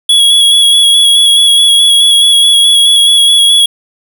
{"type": "tone with vibrato", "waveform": "square", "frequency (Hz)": 3349, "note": "G#7", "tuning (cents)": 14, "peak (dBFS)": -4, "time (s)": [0.09, 3.66], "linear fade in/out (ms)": 5, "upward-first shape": "square", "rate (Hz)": 4.7, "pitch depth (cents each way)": 17, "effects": []}